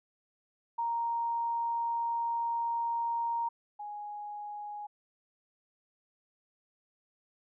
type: tone pair in turn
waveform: sine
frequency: 932.3 / 830.6 Hz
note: A#5 / G#5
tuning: 0 / 0 cents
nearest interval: major second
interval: 200 cents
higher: first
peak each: -29 / -38 dBFS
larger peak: first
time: 0.78-3.49 / 3.79-4.87 s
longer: first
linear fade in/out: 10 ms
effects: none